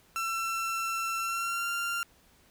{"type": "tone with pitch glide", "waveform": "30% pulse", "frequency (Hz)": [1345, 1388.4], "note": ["E6", "F6"], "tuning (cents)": [34, -11], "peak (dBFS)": -27, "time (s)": [0.16, 2.03], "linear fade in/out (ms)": 0, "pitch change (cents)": 55, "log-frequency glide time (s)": [1.18, 1.7], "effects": ["pink hiss -62 dBFS RMS until 2.5 s"]}